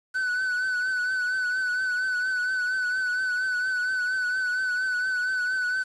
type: tone with vibrato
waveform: triangle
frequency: 1500 Hz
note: F#6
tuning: 23 cents sharp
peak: -22 dBFS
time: 0.14-5.84 s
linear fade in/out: 20 ms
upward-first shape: triangle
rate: 4.3 Hz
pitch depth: 46 cents each way
effects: resampled to 22050 Hz + 8-bit